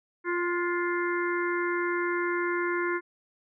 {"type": "harmonic tone with a mistuned harmonic", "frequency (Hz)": 349.2, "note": "F4", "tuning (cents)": 0, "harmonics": [1, 3, 4, 5, 6], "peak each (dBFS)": [-28, -33, -34, -35, -36], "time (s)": [0.24, 3.01], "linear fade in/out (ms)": 50, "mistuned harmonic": 4, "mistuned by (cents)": 29, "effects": []}